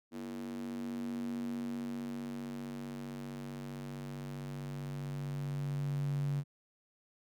square tone with high-pass filter sweep, 47.7 Hz, G1, 47 cents flat, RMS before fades -39 dBFS, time 0.11-6.44 s, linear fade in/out 50 ms, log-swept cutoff 270 to 140 Hz, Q 6.8, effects none

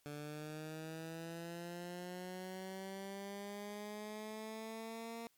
15% pulse linear sweep, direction up, 146 to 231.9 Hz, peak -38 dBFS, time 0.06-5.27 s, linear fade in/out 0 ms, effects white hiss -74 dBFS RMS until 5.37 s + MP3 96 kbps

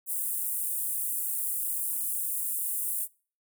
pink high-pass noise, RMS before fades -31 dBFS, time 0.06-3.08 s, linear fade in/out 50 ms, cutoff 8800 Hz, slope 48 dB/octave, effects noise-tail reverb RT60 0.4 s tail -24 dB re dry

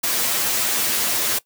white noise with comb filter, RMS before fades -21 dBFS, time 0.03-1.39 s, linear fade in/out 10 ms, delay 8.6 ms, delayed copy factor +0.85, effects noise-tail reverb RT60 0.1 s tail -19 dB re dry + high-pass 150 Hz 12 dB/octave

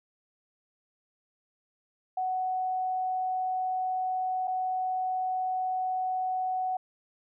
sine tone with dropouts, 744 Hz, F#5, 9 cents sharp, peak -27 dBFS, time 2.17-6.77 s, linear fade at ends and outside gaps 5 ms, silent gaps 4.474-4.478 s, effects none

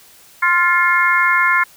harmonic tone with a mistuned harmonic, 349.2 Hz, F4, in tune, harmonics 3 / 4 / 5 / 6, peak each -17 / -17 / -17 / -17 dBFS, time 0.42-1.64 s, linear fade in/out 10 ms, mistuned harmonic 6, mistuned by +38 cents, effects white hiss -46 dBFS RMS until 1.76 s

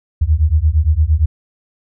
sine beating tone pair, 73.42 / 82.12 Hz, D2 / E2, 0 / -6 cents, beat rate 8.7 Hz, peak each -13 dBFS, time 0.21-1.26 s, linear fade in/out 10 ms, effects none

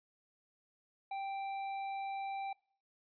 sine tone with tanh clipping, 784 Hz, G5, in tune, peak -39 dBFS, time 1.11-2.53 s, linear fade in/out 5 ms, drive 10 dB, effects noise-tail reverb RT60 0.5 s tail -24 dB re dry + resampled to 11025 Hz

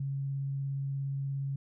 sine tone with vibrato, 137.7 Hz, C#3, 11 cents flat, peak -31 dBFS, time 0-1.56 s, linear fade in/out 5 ms, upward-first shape triangle, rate 17 Hz, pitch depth 10 cents each way, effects none

